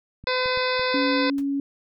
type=clicks; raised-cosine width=5 ms; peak=-29 dBFS; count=4; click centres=0.24 / 0.459 / 0.574 / 0.795 s
type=harmonic tone; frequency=508 Hz; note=B4; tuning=49 cents sharp; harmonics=1 / 2 / 3 / 4 / 5 / 7 / 8 / 9 / 10; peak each=-25 / -28 / -30 / -31 / -32 / -33 / -34 / -35 / -35 dBFS; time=0.27-1.3 s; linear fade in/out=2 ms
type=tone; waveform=sine; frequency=278.8 Hz; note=C#4; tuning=10 cents sharp; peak=-22 dBFS; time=0.94-1.6 s; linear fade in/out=2 ms
type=noise with exponential decay; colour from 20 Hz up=pink; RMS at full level=-39 dBFS; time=1.38-1.46 s; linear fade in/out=1 ms; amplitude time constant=16 ms
effects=none